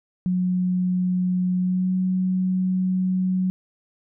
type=tone with pitch glide; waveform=sine; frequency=182 to 185.29 Hz; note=F#3 to F#3; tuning=-28 to +3 cents; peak=-19 dBFS; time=0.26-3.5 s; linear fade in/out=0 ms; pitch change=+31 cents; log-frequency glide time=1.58-1.93 s; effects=none